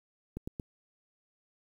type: clicks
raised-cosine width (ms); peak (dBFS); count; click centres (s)
3; -24; 3; 0.37 / 0.475 / 0.598
effects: 9-bit